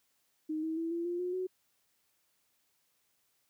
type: tone with pitch steps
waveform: sine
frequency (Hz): 311.1 / 320.2 / 329.6 / 339.3 / 349.2 / 359.4 / 370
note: D#4 / D#4 / E4 / F4 / F4 / F4 / F#4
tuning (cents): 0 / +50 / 0 / -50 / 0 / +50 / 0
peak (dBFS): -32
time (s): 0.49-1.47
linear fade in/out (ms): 10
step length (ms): 140
effects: white hiss -75 dBFS RMS until 3.49 s + high-pass 60 Hz 12 dB/octave